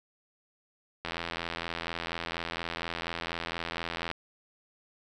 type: click train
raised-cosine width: 0.3 ms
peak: -17 dBFS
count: 259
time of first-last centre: 1.05-4.114 s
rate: 84.2 Hz
effects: none